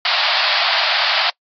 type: band-pass noise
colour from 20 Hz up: white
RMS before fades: -17 dBFS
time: 0.05-1.3 s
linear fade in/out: 2 ms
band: 610 to 4900 Hz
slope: 96 dB/octave
effects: noise-tail reverb RT60 0.1 s tail -26 dB re dry + AAC 48 kbps